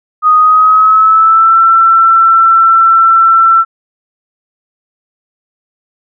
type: tone with pitch glide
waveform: sine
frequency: 1244.5 to 1341.5 Hz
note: D#6 to E6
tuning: 0 to +30 cents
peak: -3 dBFS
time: 0.22-3.65 s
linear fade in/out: 50 ms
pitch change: +130 cents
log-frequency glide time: 0.38-1.58 s
effects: none